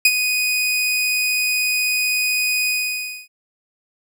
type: tone with ADSR envelope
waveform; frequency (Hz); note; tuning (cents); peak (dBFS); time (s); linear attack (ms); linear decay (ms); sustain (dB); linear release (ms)
sawtooth; 2489; D#7; 0; -5; 0.05-3.28; 4; 48; -9; 600
effects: none